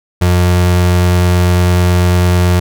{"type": "tone", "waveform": "35% pulse", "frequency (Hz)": 89.1, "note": "F2", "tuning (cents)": 35, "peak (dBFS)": -6, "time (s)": [0.21, 2.6], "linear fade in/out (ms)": 10, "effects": []}